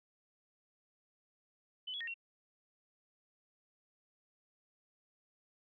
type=tone with pitch steps; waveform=sine; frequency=3018 / 3364 / 1855 / 2735 Hz; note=F#7 / G#7 / A#6 / F7; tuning=+34 / +22 / -9 / -37 cents; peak=-39 dBFS; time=1.87-2.142 s; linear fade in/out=10 ms; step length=68 ms; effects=none